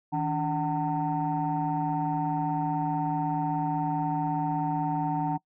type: tone cluster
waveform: sine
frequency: 158.8 / 289 / 753 / 908 Hz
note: D#3 / D4 / F#5 / A#5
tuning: +36 / -28 / +30 / -46 cents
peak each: -30 dBFS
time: 0.12-5.38 s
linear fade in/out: 20 ms
effects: noise-tail reverb RT60 0.1 s tail -24 dB re dry + tanh soft clip ceiling -18 dBFS